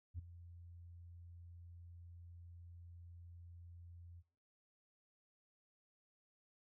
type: tone with ADSR envelope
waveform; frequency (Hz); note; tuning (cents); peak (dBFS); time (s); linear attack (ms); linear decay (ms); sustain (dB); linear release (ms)
sine; 86.2; F2; -22; -38; 0.14-4.23; 49; 9; -15; 44
effects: noise-tail reverb RT60 0.5 s tail -22 dB re dry + tanh soft clip ceiling -39 dBFS